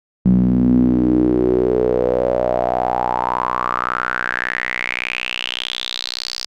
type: tone with band-pass filter sweep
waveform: sawtooth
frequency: 61.74 Hz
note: B1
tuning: in tune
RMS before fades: -18 dBFS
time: 0.25-6.46 s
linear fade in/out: 5 ms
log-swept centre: 190 to 5000 Hz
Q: 6.5
effects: none